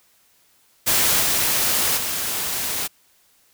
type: noise with level steps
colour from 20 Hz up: white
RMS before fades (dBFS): -18 / -20 / -25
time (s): 0.86-2.88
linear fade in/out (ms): 20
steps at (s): 1.2 / 1.96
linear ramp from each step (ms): 20
effects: white hiss -59 dBFS RMS until 3.53 s